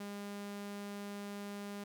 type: tone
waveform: sawtooth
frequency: 202.8 Hz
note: G#3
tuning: 41 cents flat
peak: -38 dBFS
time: 0-1.84 s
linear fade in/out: 5 ms
effects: none